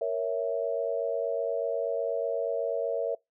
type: chord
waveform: sine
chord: A# diminished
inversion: none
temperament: equal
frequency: 466.2 / 554.4 / 659.3 Hz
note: A#4 / C#5 / E5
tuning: 0 / 0 / 0 cents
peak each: -31 dBFS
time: 0.01-3.15 s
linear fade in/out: 5 ms
effects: noise-tail reverb RT60 0.2 s tail -26 dB re dry